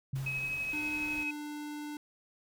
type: tone with exponential decay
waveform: sine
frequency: 134.6 Hz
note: C3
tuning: 49 cents sharp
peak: -30 dBFS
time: 0.13-0.92 s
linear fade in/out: 5 ms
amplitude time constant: 170 ms
type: noise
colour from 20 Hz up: pink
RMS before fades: -49 dBFS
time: 0.15-1.24 s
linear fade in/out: 10 ms
type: tone with tremolo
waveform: sine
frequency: 2552 Hz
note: D#7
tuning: 43 cents sharp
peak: -31 dBFS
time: 0.26-1.31 s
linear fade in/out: 5 ms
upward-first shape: triangle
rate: 12 Hz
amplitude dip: 35%
type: tone with pitch glide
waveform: square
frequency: 300.2 to 296.9 Hz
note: D4 to D4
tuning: +38 to +19 cents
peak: -39 dBFS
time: 0.73-1.97 s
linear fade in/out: 2 ms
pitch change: -19 cents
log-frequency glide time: 1.18-1.26 s
effects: none